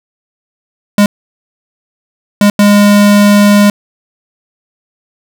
square tone bursts at uneven times, 204.9 Hz, G#3, 23 cents flat, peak -4 dBFS, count 3, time 0.98-1.06 / 2.41-2.5 / 2.59-3.7 s, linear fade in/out 2 ms, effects none

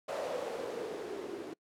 violet noise with low-pass filter sweep, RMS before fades -39 dBFS, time 0.08-1.54 s, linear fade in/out 10 ms, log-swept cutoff 570 to 340 Hz, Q 4.9, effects noise-tail reverb RT60 0.1 s tail -25 dB re dry

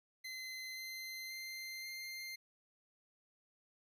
25% pulse tone with pitch steps, 2055 / 2069 / 2084 / 2098 Hz, C7 / C7 / C7 / C7, -32 / -20 / -7 / +4 cents, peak -40 dBFS, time 0.24-2.36 s, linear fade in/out 10 ms, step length 530 ms, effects none

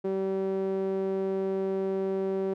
sawtooth tone with band-pass filter, 192.2 Hz, G3, 34 cents flat, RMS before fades -29 dBFS, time 0.04-2.54 s, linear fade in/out 10 ms, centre 400 Hz, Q 2.6, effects none

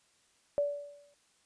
sine tone with exponential decay, 577 Hz, D5, 31 cents flat, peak -24 dBFS, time 0.58-1.14 s, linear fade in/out 0 ms, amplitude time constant 120 ms, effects white hiss -69 dBFS RMS until 1.45 s + resampled to 22050 Hz

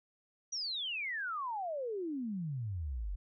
sine exponential sweep, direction down, 5900 to 43.17 Hz, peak -35 dBFS, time 0.52-3.16 s, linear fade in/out 10 ms, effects none

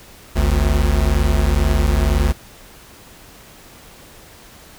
square tone pair together, 50.28 / 72.3 Hz, G1 / D2, +45 / -27 cents, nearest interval tritone, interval 628 cents, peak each -17 dBFS, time 0.35-2.33 s, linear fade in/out 20 ms, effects pink hiss -43 dBFS RMS until 4.78 s

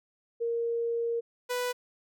sine / sawtooth tone pair in turn, 466.2 / 494.1 Hz, A#4 / B4, 0 / +1 cents, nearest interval minor second, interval 101 cents, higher second, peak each -27 / -25 dBFS, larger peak second, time 0.4-1.21 / 1.49-1.73 s, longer first, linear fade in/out 20 ms, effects none

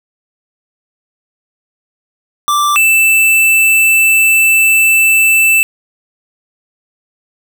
square tone pair in turn, 1174.7 / 2649 Hz, D6 / E7, 0 / +8 cents, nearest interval octave + major second, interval 1408 cents, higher second, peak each -10 / -7 dBFS, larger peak second, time 2.48-2.76 / 2.76-5.63 s, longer second, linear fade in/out 0 ms, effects none

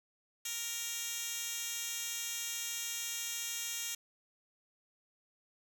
10% pulse tone with high-pass filter, 466.2 Hz, A#4, in tune, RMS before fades -39 dBFS, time 0.45-3.95 s, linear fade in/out 5 ms, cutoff 4500 Hz, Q 1.2, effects 10-bit

